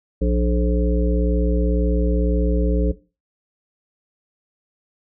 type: harmonic tone with a mistuned harmonic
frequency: 59 Hz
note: A#1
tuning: 22 cents sharp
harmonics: 1 / 3 / 5 / 7 / 9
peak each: -18 / -23 / -25 / -26 / -28 dBFS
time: 0.21-2.92 s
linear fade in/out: 10 ms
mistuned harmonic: 7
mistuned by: +66 cents
effects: noise-tail reverb RT60 0.3 s tail -17 dB re dry